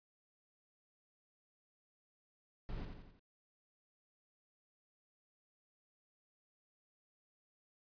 brown noise with echo, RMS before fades -43 dBFS, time 2.69-2.85 s, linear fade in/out 0 ms, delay 86 ms, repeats 4, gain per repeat -5 dB, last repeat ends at 3.194 s, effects resampled to 11025 Hz

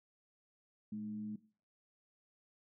sine tone with frequency modulation, 212.4 Hz, G#3, 39 cents sharp, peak -39 dBFS, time 0.92-1.36 s, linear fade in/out 5 ms, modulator 98.5 Hz, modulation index 0.27, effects noise-tail reverb RT60 0.4 s tail -18 dB re dry

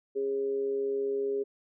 sine tone with amplitude modulation, 408.8 Hz, G#4, 27 cents flat, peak -25 dBFS, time 0.15-1.44 s, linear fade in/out 20 ms, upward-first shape sine, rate 135 Hz, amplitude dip 50%, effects none

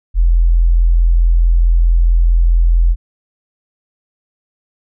sine tone, 42.31 Hz, E1, 46 cents sharp, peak -7 dBFS, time 0.14-2.96 s, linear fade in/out 50 ms, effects none

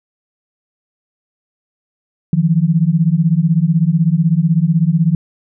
sine beating tone pair, 156.6 / 172.6 Hz, D#3 / F3, +11 / -20 cents, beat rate 16 Hz, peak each -13 dBFS, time 2.33-5.15 s, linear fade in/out 2 ms, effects none

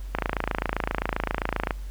click train, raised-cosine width 0.5 ms, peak -9 dBFS, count 44, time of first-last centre 0.15-1.708 s, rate 27.6 Hz, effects added 47 Hz sine -32 dBFS peak until 1.9 s + pink hiss -53 dBFS RMS until 1.9 s

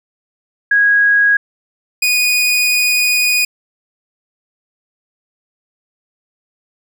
sine / sawtooth tone pair in turn, 1650 / 2472 Hz, G#6 / D#7, -12 / -12 cents, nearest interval perfect fifth, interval 700 cents, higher second, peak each -8 dBFS, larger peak neither, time 0.71-1.37 / 2.02-3.45 s, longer second, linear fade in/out 5 ms, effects none

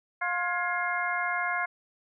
harmonic tone with a mistuned harmonic, 353.9 Hz, F4, 23 cents sharp, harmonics 2 / 3 / 4 / 5 / 6, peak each -33 / -33 / -33 / -33 / -33 dBFS, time 0.21-1.66 s, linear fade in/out 10 ms, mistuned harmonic 5, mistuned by -94 cents, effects none

